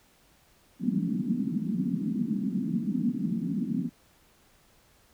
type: band-pass noise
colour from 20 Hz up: white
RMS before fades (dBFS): -29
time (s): 0.79-3.9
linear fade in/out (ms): 50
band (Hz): 170 to 260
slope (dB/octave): 48
effects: pink hiss -62 dBFS RMS until 5.13 s